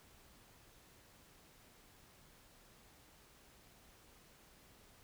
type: silence
effects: pink hiss -64 dBFS RMS until 5.03 s